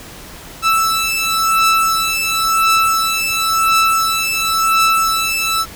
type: beating tone pair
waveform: sawtooth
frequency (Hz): 1318.5 / 1319.45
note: E6 / E6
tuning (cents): 0 / +1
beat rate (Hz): 0.95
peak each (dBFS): -12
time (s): 0.62-5.66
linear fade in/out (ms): 50
effects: pink hiss -35 dBFS RMS until 5.75 s